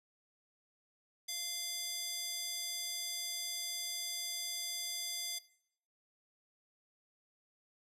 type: tone with high-pass filter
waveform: square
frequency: 691 Hz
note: F5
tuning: 19 cents flat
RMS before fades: -40 dBFS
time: 1.28-5.39 s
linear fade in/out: 10 ms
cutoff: 4400 Hz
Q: 1.2
effects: noise-tail reverb RT60 0.7 s tail -20 dB re dry + resampled to 32000 Hz